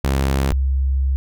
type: tone pair in turn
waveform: sawtooth / sine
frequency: 67.7 / 66.96 Hz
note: C#2 / C2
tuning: -40 / +41 cents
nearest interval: unison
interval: 19 cents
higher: first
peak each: -12 / -15 dBFS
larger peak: first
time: 0.04-0.52 / 0.52-1.16 s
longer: second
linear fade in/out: 0 ms
effects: none